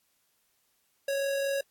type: tone with amplitude modulation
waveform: square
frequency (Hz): 553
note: C#5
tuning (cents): -4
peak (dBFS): -27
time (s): 1.08-1.61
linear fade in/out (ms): 5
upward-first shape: sine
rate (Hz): 44.4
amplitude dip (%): 25
effects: white hiss -72 dBFS RMS until 1.7 s + AAC 64 kbps